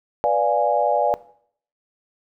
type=chord; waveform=sine; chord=B diminished seventh; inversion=none; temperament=equal; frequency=493.9 / 587.3 / 698.5 / 830.6 Hz; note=B4 / D5 / F5 / Ab5; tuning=0 / 0 / 0 / 0 cents; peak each=-24 / -20 / -22 / -21 dBFS; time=0.24-1.14 s; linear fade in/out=0 ms; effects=noise-tail reverb RT60 0.6 s tail -19 dB re dry